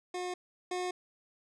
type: tone pair in turn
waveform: 25% pulse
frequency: 360.8 / 362.1 Hz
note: F#4 / F#4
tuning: -44 / -37 cents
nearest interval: unison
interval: 7 cents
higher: second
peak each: -31 / -29 dBFS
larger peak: second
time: 0.14-0.34 / 0.71-0.91 s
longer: neither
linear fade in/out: 5 ms
effects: resampled to 22050 Hz